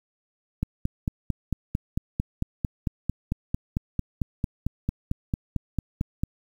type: click train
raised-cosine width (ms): 5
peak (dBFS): -12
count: 26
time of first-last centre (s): 0.63-6.235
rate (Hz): 4.46
effects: 8-bit